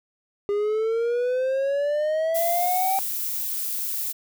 triangle exponential sweep, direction up, 404.2 to 780 Hz, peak -19 dBFS, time 0.49-2.99 s, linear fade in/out 0 ms
violet noise, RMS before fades -28 dBFS, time 2.34-4.13 s, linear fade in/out 20 ms
effects none

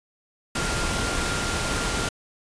sine tone in noise, 1396.9 Hz, F6, in tune, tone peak -32 dBFS, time 0.55-2.09 s, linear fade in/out 5 ms, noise pink, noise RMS -26 dBFS, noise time 0.55-2.09 s, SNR -9 dB, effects resampled to 22050 Hz

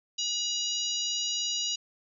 harmonic tone, 963 Hz, B5, 44 cents flat, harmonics 3 / 4 / 5 / 6 / 7, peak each -33 / -34 / -35 / -36 / -36 dBFS, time 0.18-1.76 s, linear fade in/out 10 ms, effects none

